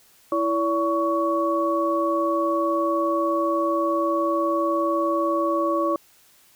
sine tone cluster, 331.5 / 572 / 1120 Hz, E4 / D5 / C#6, +10 / -46 / +18 cents, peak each -24 dBFS, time 0.32-5.96 s, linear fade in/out 2 ms, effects white hiss -56 dBFS RMS until 6.55 s

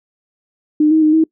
sine tone with pitch steps, 303.3 / 316 / 307.8 / 319.4 Hz, D#4 / D#4 / D#4 / D#4, -44 / +27 / -19 / +45 cents, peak -8 dBFS, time 0.8-1.24 s, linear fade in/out 5 ms, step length 110 ms, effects noise-tail reverb RT60 0.1 s tail -23 dB re dry

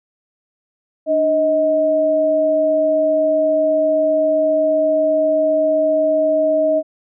sine tone pair together, 297.5 / 630.4 Hz, D4 / D#5, +22 / +23 cents, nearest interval octave + minor second, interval 1301 cents, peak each -22 / -13 dBFS, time 1.06-6.83 s, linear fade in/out 50 ms, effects none

